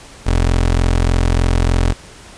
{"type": "tone", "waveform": "25% pulse", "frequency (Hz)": 43.31, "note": "F1", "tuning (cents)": -14, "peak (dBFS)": -8, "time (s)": [0.26, 1.93], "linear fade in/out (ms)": 10, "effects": ["pink hiss -39 dBFS RMS until 2.37 s", "resampled to 22050 Hz"]}